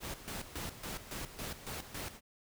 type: noise with tremolo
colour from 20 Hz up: pink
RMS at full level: -41 dBFS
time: 0-2.21 s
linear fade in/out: 50 ms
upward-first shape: square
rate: 3.6 Hz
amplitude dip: 70%
effects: none